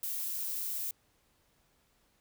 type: noise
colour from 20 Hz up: violet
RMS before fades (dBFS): -36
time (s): 0.03-0.91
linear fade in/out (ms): 2
effects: pink hiss -71 dBFS RMS until 2.2 s